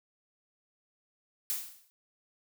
blue noise with exponential decay, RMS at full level -30 dBFS, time 1.5-1.9 s, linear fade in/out 0 ms, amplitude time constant 86 ms, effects none

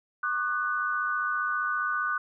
sine tone cluster, 1109 / 1204 / 1489 Hz, C#6 / D6 / F#6, 0 / +43 / +11 cents, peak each -36 / -30 / -28 dBFS, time 0.23-2.18 s, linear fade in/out 5 ms, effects none

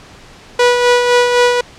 sawtooth tone with tremolo, 488.2 Hz, B4, 20 cents flat, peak -3 dBFS, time 0.59-1.61 s, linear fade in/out 5 ms, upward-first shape sine, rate 3.9 Hz, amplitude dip 45%, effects pink hiss -39 dBFS RMS until 1.78 s + low-pass 6000 Hz 12 dB/octave

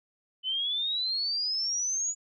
sine exponential sweep, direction up, 3000 to 6930 Hz, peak -27 dBFS, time 0.43-2.15 s, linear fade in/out 50 ms, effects none

